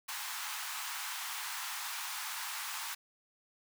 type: high-pass noise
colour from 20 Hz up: pink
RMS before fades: -40 dBFS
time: 0.08-2.95 s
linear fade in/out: 10 ms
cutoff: 850 Hz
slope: 48 dB/octave
effects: none